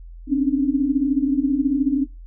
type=tone cluster; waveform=sine; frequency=262.2 / 276.5 / 295.2 Hz; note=C4 / C#4 / D4; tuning=+4 / -4 / +9 cents; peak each=-21 dBFS; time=0.27-2.07 s; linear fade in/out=50 ms; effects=noise-tail reverb RT60 0.2 s tail -20 dB re dry + added 42 Hz sine -36 dBFS peak until 2.26 s